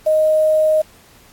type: tone with quantisation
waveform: sine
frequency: 622.3 Hz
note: D#5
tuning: in tune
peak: -11 dBFS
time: 0.06-0.82 s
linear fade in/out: 10 ms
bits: 6
effects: pink hiss -48 dBFS RMS until 1.32 s + AAC 64 kbps